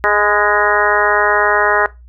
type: harmonic tone with a mistuned harmonic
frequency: 207.9 Hz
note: G#3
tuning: 2 cents sharp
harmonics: 2 / 3 / 4 / 5 / 6 / 7 / 8 / 9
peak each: -19 / -19 / -19 / -19 / -19 / -19 / -19 / -19 dBFS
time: 0.04-1.86 s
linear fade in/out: 0 ms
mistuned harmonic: 5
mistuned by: -27 cents
effects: noise-tail reverb RT60 0.2 s tail -18 dB re dry + added 60 Hz sine -37 dBFS peak until 2.08 s